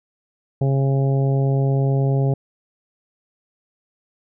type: harmonic tone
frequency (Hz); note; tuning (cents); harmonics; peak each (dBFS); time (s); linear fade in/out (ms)
136.2; C#3; -30; 1 / 2 / 3 / 4 / 5 / 6; -16 / -29 / -26 / -30 / -32 / -37; 0.61-2.34; 5
effects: none